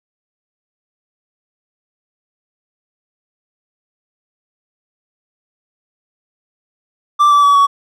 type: tone with pitch steps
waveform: triangle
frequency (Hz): 1174.7 / 1157.9 / 1141.3 / 1124.9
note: D6 / D6 / D6 / C#6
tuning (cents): 0 / -25 / -50 / +25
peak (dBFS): -5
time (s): 7.19-7.67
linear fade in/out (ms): 20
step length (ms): 120
effects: none